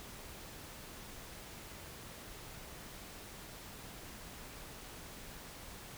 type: silence
effects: pink hiss -50 dBFS RMS until 5.97 s